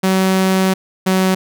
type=tone pair in turn; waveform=sawtooth; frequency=189.1 / 187.79 Hz; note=F#3 / F#3; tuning=+38 / +26 cents; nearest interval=unison; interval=12 cents; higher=first; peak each=-8 dBFS; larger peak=neither; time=0.03-0.74 / 1.06-1.35 s; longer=first; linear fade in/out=10 ms; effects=none